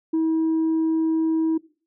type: tone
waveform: sine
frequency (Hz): 321.7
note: E4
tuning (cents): -42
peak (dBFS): -16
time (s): 0.13-1.58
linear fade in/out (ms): 10
effects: noise-tail reverb RT60 0.4 s tail -21 dB re dry + tanh soft clip ceiling -17 dBFS